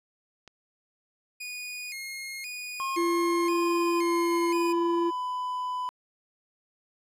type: click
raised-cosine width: 0.2 ms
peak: -30 dBFS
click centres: 0.477 s
type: tone with vibrato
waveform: sawtooth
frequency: 2300 Hz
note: D7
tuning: 37 cents flat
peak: -32 dBFS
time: 1.4-4.73 s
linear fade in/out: 10 ms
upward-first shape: square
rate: 0.96 Hz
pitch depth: 120 cents each way
type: tone with pitch glide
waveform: triangle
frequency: 1072 to 1000.2 Hz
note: C6 to B5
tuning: +42 to +22 cents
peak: -27 dBFS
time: 2.8-5.89 s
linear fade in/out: 0 ms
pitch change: -120 cents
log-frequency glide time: 3.2-4.68 s
type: tone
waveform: triangle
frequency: 341.6 Hz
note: F4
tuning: 38 cents flat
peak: -22 dBFS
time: 2.96-5.11 s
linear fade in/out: 20 ms
effects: resampled to 32000 Hz